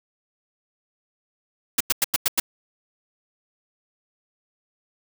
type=noise bursts; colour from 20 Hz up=white; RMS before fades=-19 dBFS; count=6; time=1.78-2.4 s; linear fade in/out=5 ms; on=25 ms; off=94 ms; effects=none